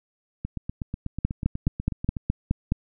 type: two click trains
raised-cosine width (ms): 5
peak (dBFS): -17 / -9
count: 15 / 8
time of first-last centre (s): 0.45-2.168 / 1.25-2.721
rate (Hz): 8.15 / 4.76
effects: none